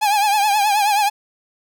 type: tone with vibrato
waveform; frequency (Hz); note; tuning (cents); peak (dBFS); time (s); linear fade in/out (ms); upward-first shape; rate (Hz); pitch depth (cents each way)
45% pulse; 827; G#5; -8; -14; 0.01-1.1; 20; triangle; 9.4; 91
effects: none